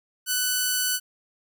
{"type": "tone", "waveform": "5% pulse", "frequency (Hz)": 1493, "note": "F#6", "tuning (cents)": 15, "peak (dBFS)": -11, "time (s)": [0.26, 1], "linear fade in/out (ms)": 50, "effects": []}